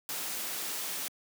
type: noise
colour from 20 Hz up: white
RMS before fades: -36 dBFS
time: 0.09-1.08 s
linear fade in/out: 0 ms
effects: high-pass 200 Hz 12 dB/octave